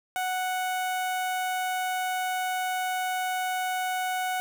sawtooth tone with notch filter, 740 Hz, F#5, in tune, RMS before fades -29 dBFS, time 0.16-4.4 s, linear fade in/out 0 ms, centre 4800 Hz, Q 1.7, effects none

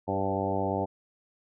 harmonic tone with a mistuned harmonic, 97.1 Hz, G2, 16 cents flat, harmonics 1 / 2 / 3 / 4 / 5 / 6 / 7 / 8 / 9, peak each -35 / -35 / -35 / -35 / -35 / -35 / -35 / -35 / -35 dBFS, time 0.07-0.86 s, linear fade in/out 20 ms, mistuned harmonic 5, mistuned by +21 cents, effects none

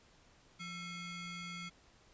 25% pulse ring-modulated tone, 1166 Hz, D6, 13 cents flat, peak -36 dBFS, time 0.59-1.7 s, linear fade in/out 20 ms, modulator 992 Hz, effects pink hiss -65 dBFS RMS until 2.13 s + resampled to 16000 Hz

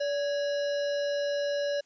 harmonic tone with a mistuned harmonic, 575 Hz, D5, 37 cents flat, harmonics 1 / 3 / 5 / 7 / 9 / 10, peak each -27 / -39 / -44 / -43 / -46 / -50 dBFS, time 0-1.81 s, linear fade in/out 10 ms, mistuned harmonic 3, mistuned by -69 cents, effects white hiss -66 dBFS RMS until 1.85 s + resampled to 16000 Hz

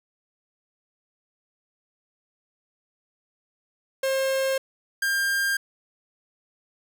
45% pulse tone pair in turn, 534 / 1600.2 Hz, C5 / G6, +35 / +35 cents, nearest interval octave + perfect fifth, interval 1900 cents, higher second, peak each -22 dBFS, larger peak neither, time 4.03-4.58 / 5.02-5.57 s, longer neither, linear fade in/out 5 ms, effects none

